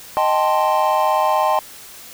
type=chord; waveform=triangle; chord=A half-diminished seventh; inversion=second; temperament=equal; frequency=622.3 / 784 / 880 / 1046.5 Hz; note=Eb5 / G5 / A5 / C6; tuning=0 / 0 / 0 / 0 cents; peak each=-18 dBFS; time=0.17-1.59 s; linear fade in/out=0 ms; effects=white hiss -39 dBFS RMS until 2.13 s